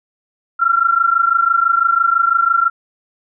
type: tone pair together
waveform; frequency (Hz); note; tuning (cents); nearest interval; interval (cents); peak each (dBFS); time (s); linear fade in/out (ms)
sine; 1353 / 1379; E6 / F6; +45 / -22; unison; 33; -14; 0.59-2.7; 20
effects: none